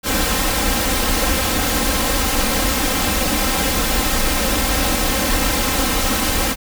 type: noise with comb filter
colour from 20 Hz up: pink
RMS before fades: -18 dBFS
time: 0.03-6.56 s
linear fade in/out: 50 ms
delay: 3.8 ms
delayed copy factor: +0.8
effects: none